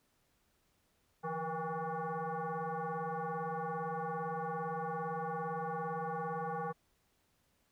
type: tone with frequency modulation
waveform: sine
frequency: 169.8 Hz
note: F3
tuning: 48 cents flat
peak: -35 dBFS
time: 1.23-6.73 s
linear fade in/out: 20 ms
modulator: 322 Hz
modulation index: 3.4
effects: pink hiss -75 dBFS RMS until 7.71 s